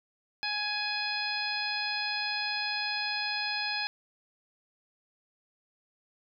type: harmonic tone with a mistuned harmonic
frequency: 835 Hz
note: G#5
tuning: 9 cents sharp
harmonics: 1 / 2 / 3 / 4 / 5 / 6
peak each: -38 / -36 / -35 / -41 / -36 / -37 dBFS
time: 0.43-3.87 s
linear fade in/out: 0 ms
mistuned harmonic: 4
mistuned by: +19 cents
effects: none